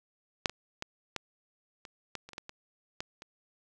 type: clicks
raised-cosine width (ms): 0.2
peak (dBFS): -8 / -22 / -18 / -16 / -28 / -19 / -30 / -29 / -21 / -25 / -18 / -28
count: 12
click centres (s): 0.458 / 0.496 / 0.824 / 1.163 / 1.852 / 2.153 / 2.29 / 2.333 / 2.381 / 2.494 / 3.005 / 3.221
effects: none